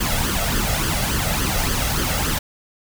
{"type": "noise with flanger", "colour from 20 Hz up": "pink", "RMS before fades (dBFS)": -21, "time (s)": [0, 2.39], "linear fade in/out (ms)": 10, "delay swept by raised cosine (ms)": [0.63, 1.53], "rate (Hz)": 3.5, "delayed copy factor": 0.65, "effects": []}